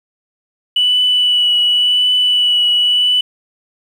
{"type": "tone with vibrato", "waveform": "sine", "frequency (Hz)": 2960, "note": "F#7", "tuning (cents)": 0, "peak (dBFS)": -9, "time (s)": [0.76, 3.21], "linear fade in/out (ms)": 5, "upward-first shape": "triangle", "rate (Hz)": 0.91, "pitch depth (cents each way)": 18, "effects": ["tanh soft clip ceiling -5 dBFS", "7-bit"]}